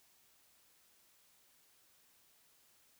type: silence
effects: white hiss -69 dBFS RMS until 2.99 s